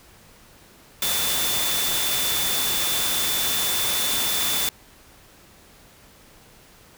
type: tone in noise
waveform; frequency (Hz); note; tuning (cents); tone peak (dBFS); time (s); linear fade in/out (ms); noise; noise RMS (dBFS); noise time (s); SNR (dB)
sine; 3520; A7; 0; -27; 1.02-4.69; 2; white; -24; 1.02-4.69; -6
effects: pink hiss -51 dBFS RMS until 6.97 s